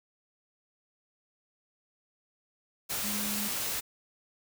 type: tone in noise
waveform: sine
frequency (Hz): 207.7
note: G#3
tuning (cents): 0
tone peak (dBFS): -36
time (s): 3.03-3.49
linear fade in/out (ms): 20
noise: white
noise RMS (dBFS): -33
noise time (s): 2.89-3.81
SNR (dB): -6
effects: none